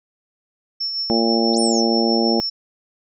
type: tone with tremolo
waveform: sine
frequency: 5400 Hz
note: E8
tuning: 41 cents sharp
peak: -20 dBFS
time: 0.8-2.5 s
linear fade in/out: 10 ms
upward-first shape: sine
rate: 6.2 Hz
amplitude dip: 40%
type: harmonic tone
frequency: 114.6 Hz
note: A#2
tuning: 29 cents flat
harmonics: 2 / 3 / 4 / 5 / 6 / 7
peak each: -19 / -21 / -24 / -26 / -28 / -26 dBFS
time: 1.1-2.4 s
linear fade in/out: 0 ms
type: exponential two-way sweep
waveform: sine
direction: up then down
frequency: 3376 to 9510 to 5760 Hz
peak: -25 dBFS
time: 1.53-1.82 s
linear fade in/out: 20 ms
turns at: 1.59 s
effects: none